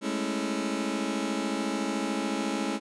sawtooth chord, A major seventh, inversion third, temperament just, 206.2 / 220 / 275 / 330 Hz, G#3 / A3 / C#4 / E4, -12 / 0 / -14 / +2 cents, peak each -30 / -30 / -28 / -30 dBFS, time 0.01-2.8 s, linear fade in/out 50 ms, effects resampled to 22050 Hz

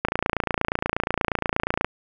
click train, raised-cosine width 0.5 ms, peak -6 dBFS, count 52, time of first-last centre 0.05-1.846 s, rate 28.4 Hz, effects none

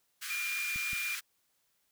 pink high-pass noise, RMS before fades -40 dBFS, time 0.21-1.21 s, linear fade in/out 20 ms, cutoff 1300 Hz, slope 48 dB/octave
sine tone, 2401 Hz, D7, 38 cents sharp, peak -33 dBFS, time 0.3-1.15 s, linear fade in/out 2 ms
clicks, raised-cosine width 5 ms, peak -34 dBFS, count 2, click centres 0.76 / 0.932 s
effects white hiss -75 dBFS RMS until 1.91 s

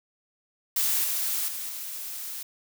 blue noise with level steps, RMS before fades -25 / -28 / -34 / -36 dBFS, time 0.76-2.43 s, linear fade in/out 5 ms, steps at 1.04 / 1.48 / 1.69 s, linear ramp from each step 2 ms, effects none

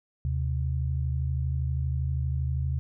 sine tone pair together, 77.1 / 129.67 Hz, D#2 / C3, -15 / -15 cents, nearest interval major sixth, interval 900 cents, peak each -27 / -29 dBFS, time 0.25-2.79 s, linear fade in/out 0 ms, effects none

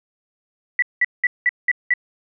sine tone bursts, 1964 Hz, B6, 10 cents flat, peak -13 dBFS, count 6, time 0.79-1.938 s, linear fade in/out 2 ms, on 33 ms, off 190 ms, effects none

